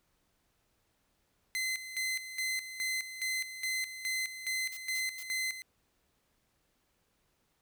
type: tone with tremolo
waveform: sawtooth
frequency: 2054 Hz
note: C7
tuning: 33 cents flat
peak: -28 dBFS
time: 1.55-5.62 s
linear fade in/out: 0 ms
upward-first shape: square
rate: 2.4 Hz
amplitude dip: 70%
type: noise bursts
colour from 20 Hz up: blue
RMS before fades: -46 dBFS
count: 3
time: 4.72-5.23 s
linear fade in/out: 2 ms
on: 50 ms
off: 180 ms
effects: pink hiss -75 dBFS RMS until 7.61 s